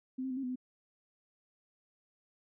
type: tone with pitch steps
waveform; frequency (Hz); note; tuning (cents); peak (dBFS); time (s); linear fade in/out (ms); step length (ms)
sine; 258.4 / 263.7 / 254.5 / 271 / 250.7 / 254; C4 / C4 / C4 / C#4 / B3 / B3; -21 / +14 / -48 / -39 / +26 / +49; -34; 0.18-0.558; 10; 63
effects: none